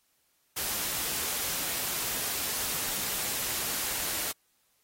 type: noise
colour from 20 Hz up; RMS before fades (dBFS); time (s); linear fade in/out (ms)
white; -32; 0.56-4.32; 10
effects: white hiss -71 dBFS RMS until 4.83 s + AAC 48 kbps